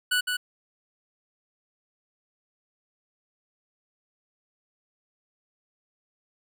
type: tone with echo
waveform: 25% pulse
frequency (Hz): 1480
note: F#6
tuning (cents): 0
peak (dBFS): -18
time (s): 0.11-0.21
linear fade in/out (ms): 10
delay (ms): 160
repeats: 1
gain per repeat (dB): -4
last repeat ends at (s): 0.37
effects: none